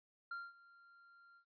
triangle tone with ADSR envelope, 1388 Hz, F6, 11 cents flat, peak -39 dBFS, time 0.31-1.45 s, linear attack 5 ms, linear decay 210 ms, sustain -21 dB, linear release 86 ms, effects resampled to 11025 Hz

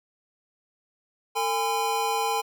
square tone cluster, 451.7 / 817 / 1014 Hz, A4 / G#5 / B5, +45 / -29 / +45 cents, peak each -31 / -27 / -30 dBFS, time 1.35-2.42 s, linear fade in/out 20 ms, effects none

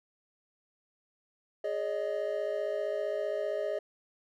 triangle chord, Ab suspended fourth, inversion none, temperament equal with one note detuned, 415.3 / 567 / 622.3 Hz, Ab4 / Db5 / Eb5, 0 / +39 / 0 cents, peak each -34 / -34 / -31 dBFS, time 1.64-3.79 s, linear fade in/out 5 ms, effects none

